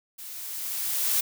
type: noise with level ramp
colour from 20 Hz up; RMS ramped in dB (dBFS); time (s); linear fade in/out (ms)
blue; -41 to -23; 0.18-1.21; 10
effects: none